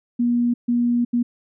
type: tone bursts at uneven times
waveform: sine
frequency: 240 Hz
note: B3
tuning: 49 cents flat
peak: -16 dBFS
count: 3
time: 0.19-0.54 / 0.68-1.05 / 1.13-1.23 s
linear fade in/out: 10 ms
effects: none